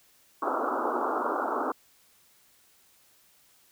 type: band-pass noise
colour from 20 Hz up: white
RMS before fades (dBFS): -29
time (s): 0.42-1.72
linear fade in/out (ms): 5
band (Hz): 240 to 1400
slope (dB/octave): 96
effects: white hiss -62 dBFS RMS until 3.71 s